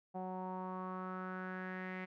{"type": "tone with low-pass filter sweep", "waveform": "sawtooth", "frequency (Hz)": 185.3, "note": "F#3", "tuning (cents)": 3, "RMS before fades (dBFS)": -43, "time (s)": [0.14, 2.06], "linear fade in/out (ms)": 20, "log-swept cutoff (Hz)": [770, 2100], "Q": 5, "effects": []}